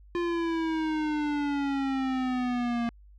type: exponential sweep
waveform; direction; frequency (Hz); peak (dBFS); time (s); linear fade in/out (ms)
square; down; 349.2 to 233.1; -27; 0.15-2.89; 0
effects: added 50 Hz sine -50 dBFS peak until 3.18 s + low-pass 3000 Hz 12 dB/octave